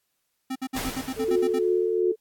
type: tone bursts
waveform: square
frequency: 261.6 Hz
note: C4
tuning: in tune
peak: -28 dBFS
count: 10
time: 0.5-1.592 s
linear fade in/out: 10 ms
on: 57 ms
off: 58 ms
type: noise with exponential decay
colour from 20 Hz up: pink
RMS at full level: -30 dBFS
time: 0.76-2.01 s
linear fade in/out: 5 ms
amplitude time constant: 270 ms
type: tone with vibrato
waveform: sine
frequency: 440 Hz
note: A4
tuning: in tune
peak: -24 dBFS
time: 1.16-2.16 s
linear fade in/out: 50 ms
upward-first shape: triangle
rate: 1.7 Hz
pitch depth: 15 cents each way
type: tone with tremolo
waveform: sine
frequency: 362 Hz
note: F#4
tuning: 38 cents flat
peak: -20 dBFS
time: 1.28-2.12 s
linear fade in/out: 5 ms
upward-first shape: triangle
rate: 2.8 Hz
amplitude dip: 55%
effects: white hiss -75 dBFS RMS until 2.2 s + AAC 64 kbps